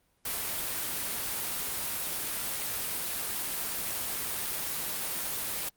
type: noise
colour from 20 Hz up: white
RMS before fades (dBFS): -33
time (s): 0.25-5.69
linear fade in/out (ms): 5
effects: pink hiss -71 dBFS RMS until 5.76 s + Opus 32 kbps